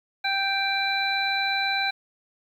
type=harmonic tone with a mistuned harmonic; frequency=784 Hz; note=G5; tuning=in tune; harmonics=1 / 2 / 3 / 5; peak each=-28 / -28 / -28 / -28 dBFS; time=0.24-1.91 s; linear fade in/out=10 ms; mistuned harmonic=5; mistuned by=+29 cents; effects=9-bit